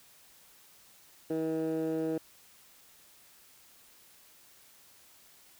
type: tone with band-pass filter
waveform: 15% pulse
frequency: 160 Hz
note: D#3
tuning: 49 cents sharp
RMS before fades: -32 dBFS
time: 1.3-2.18 s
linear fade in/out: 5 ms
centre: 390 Hz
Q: 2.6
effects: white hiss -59 dBFS RMS until 5.59 s